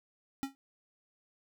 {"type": "tone with exponential decay", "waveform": "square", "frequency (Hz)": 272.5, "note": "C#4", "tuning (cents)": -29, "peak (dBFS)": -29, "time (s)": [0.43, 0.55], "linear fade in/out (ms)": 0, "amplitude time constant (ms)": 25, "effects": []}